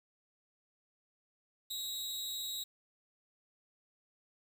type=tone with amplitude modulation; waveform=sawtooth; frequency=3830 Hz; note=A#7; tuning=46 cents sharp; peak=-31 dBFS; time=1.7-2.64 s; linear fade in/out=10 ms; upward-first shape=sine; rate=223 Hz; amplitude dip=80%; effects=10-bit